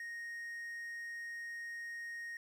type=tone with quantisation; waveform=triangle; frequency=1864.7 Hz; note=A#6; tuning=in tune; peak=-40 dBFS; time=0-2.37 s; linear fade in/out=2 ms; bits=11; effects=none